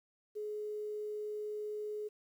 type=tone with quantisation; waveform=sine; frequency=422.2 Hz; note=G#4; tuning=29 cents sharp; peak=-37 dBFS; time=0.35-2.09 s; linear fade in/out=20 ms; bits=11; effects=none